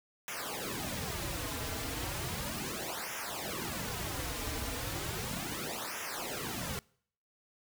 pink noise with flanger, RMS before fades -38 dBFS, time 0.28-6.79 s, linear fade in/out 0 ms, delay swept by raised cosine 0.23 to 5.53 ms, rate 0.35 Hz, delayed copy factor -1, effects noise-tail reverb RT60 0.6 s tail -25 dB re dry

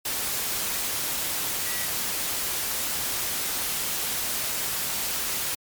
sine tone in noise, 1942 Hz, B6, 30 cents flat, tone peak -36 dBFS, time 1.66-1.86 s, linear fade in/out 5 ms, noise white, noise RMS -28 dBFS, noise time 0.05-5.55 s, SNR -11 dB, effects MP3 96 kbps

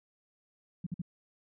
sine tone bursts, 174.9 Hz, F3, 3 cents sharp, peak -32 dBFS, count 3, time 0.84-1.018 s, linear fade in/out 5 ms, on 26 ms, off 50 ms, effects none

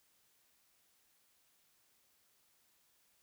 silence, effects white hiss -73 dBFS RMS until 3.22 s

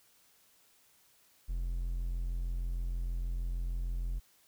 triangle tone, 43.2 Hz, F1, 18 cents flat, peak -30 dBFS, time 1.48-4.2 s, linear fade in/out 20 ms, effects white hiss -66 dBFS RMS until 4.47 s

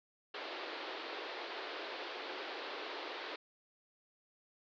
pink band-pass noise, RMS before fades -44 dBFS, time 0.34-3.36 s, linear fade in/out 5 ms, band 320 to 4500 Hz, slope 48 dB/octave, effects none

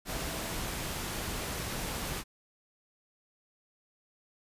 sine tone in noise, 659.3 Hz, E5, in tune, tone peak -46 dBFS, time 0.09-0.55 s, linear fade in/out 50 ms, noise pink, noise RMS -36 dBFS, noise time 0.05-2.24 s, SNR -13 dB, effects resampled to 32000 Hz

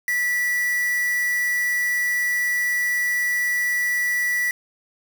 triangle tone with quantisation, 1956 Hz, B6, 17 cents flat, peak -18 dBFS, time 0.08-4.51 s, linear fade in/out 2 ms, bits 5, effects none

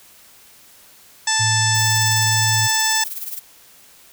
harmonic tone, 880 Hz, A5, in tune, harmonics 1 / 2 / 3 / 4 / 5 / 6 / 7 / 8 / 9, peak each -24 / -22 / -31 / -26 / -33 / -23 / -26 / -31 / -22 dBFS, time 1.27-3.04 s, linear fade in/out 5 ms
sine tone, 110.8 Hz, A2, 13 cents sharp, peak -20 dBFS, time 1.39-2.68 s, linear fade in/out 20 ms
violet noise with tremolo, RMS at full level -26 dBFS, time 1.74-3.4 s, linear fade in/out 20 ms, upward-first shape triangle, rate 19 Hz, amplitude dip 80%
effects white hiss -48 dBFS RMS until 4.12 s

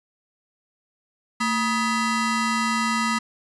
25% pulse ring-modulated tone, 740 Hz, F#5, in tune, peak -14 dBFS, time 1.4-3.19 s, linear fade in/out 10 ms, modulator 515 Hz, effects resampled to 22050 Hz

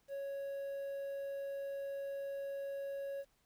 triangle tone with quantisation, 554.4 Hz, C#5, in tune, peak -37 dBFS, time 0.08-3.25 s, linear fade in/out 50 ms, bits 11, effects pink hiss -75 dBFS RMS until 3.45 s

